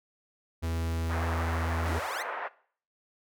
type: tone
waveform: 45% pulse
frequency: 82.41 Hz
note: E2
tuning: in tune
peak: -29 dBFS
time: 0.62-2 s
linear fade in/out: 20 ms
type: band-pass noise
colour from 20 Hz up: pink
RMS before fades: -36 dBFS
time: 1.09-2.49 s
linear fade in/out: 20 ms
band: 570 to 1900 Hz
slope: 24 dB/octave
type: exponential sweep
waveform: sawtooth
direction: up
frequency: 211.7 to 2217 Hz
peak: -32 dBFS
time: 1.85-2.23 s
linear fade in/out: 10 ms
effects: noise-tail reverb RT60 0.5 s tail -19 dB re dry